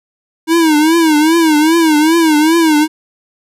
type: tone with vibrato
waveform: square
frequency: 317.1 Hz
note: D#4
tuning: 33 cents sharp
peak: -8 dBFS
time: 0.47-2.88 s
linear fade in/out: 50 ms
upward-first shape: triangle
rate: 2.5 Hz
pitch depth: 130 cents each way
effects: resampled to 32000 Hz